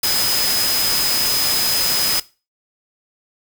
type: tone in noise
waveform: sine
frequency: 5040 Hz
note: D#8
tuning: 21 cents sharp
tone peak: -19 dBFS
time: 0.03-2.2 s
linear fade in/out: 5 ms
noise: white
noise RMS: -20 dBFS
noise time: 0.03-2.2 s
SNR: -2 dB
effects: noise-tail reverb RT60 0.3 s tail -19 dB re dry